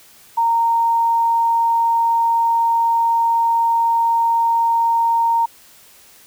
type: tone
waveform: sine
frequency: 924 Hz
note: A#5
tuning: 16 cents flat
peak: -13 dBFS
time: 0.37-5.46 s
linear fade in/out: 10 ms
effects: white hiss -47 dBFS RMS until 6.26 s